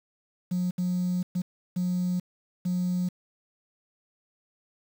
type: tone bursts at uneven times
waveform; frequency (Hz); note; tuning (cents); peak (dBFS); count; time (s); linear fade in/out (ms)
triangle; 180; F#3; -47; -21; 5; 0.51-0.71 / 0.78-1.23 / 1.35-1.42 / 1.76-2.2 / 2.65-3.09; 10
effects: tanh soft clip ceiling -21 dBFS + 8-bit